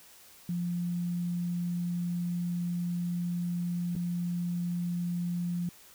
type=tone with dropouts; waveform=sine; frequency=174.61 Hz; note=F3; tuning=in tune; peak=-29 dBFS; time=0.49-5.69 s; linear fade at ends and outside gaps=2 ms; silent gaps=3.953-3.962 s; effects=white hiss -55 dBFS RMS until 5.94 s